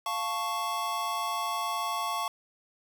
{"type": "chord", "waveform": "square", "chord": "F augmented", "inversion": "none", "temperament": "equal", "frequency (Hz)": [698.5, 880, 1108.7], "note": ["F5", "A5", "C#6"], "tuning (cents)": [0, 0, 0], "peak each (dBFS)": [-37, -36, -32], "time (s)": [0.06, 2.28], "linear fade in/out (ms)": 2, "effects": []}